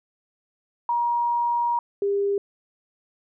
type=tone pair in turn; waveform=sine; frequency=950 / 401 Hz; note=A#5 / G4; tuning=+33 / +39 cents; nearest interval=octave + minor third; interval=1494 cents; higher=first; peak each=-20 dBFS; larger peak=neither; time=0.89-1.79 / 2.02-2.38 s; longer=first; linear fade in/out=2 ms; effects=none